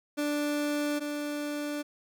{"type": "tone pair in turn", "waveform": "30% pulse", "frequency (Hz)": [293.7, 293.7], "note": ["D4", "D4"], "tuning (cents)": [0, 0], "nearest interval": "unison", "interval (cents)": 0, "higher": "neither", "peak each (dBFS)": [-25, -29], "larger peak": "first", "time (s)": [[0.17, 1], [1, 1.83]], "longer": "neither", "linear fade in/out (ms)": 20, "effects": []}